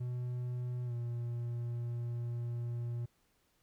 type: tone with pitch glide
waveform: triangle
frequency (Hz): 123.47 to 119.06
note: B2 to A#2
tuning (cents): 0 to +37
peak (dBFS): -33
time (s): 0-3.06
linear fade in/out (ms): 10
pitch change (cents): -63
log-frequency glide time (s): 0.85-0.93
effects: pink hiss -74 dBFS RMS until 3.62 s